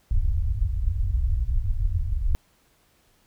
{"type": "low-pass noise", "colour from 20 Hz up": "pink", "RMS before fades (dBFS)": -23, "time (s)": [0.11, 2.35], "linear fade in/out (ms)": 0, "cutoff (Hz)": 100, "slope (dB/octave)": 48, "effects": ["pink hiss -63 dBFS RMS until 3.26 s"]}